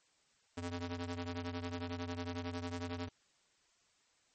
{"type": "ring-modulated tone", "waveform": "sawtooth", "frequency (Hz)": 174.61, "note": "F3", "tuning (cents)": 0, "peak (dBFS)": -32, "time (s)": [0.57, 3.09], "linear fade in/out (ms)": 10, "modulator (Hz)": 81.8, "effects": ["white hiss -72 dBFS RMS until 4.34 s", "MP3 32 kbps"]}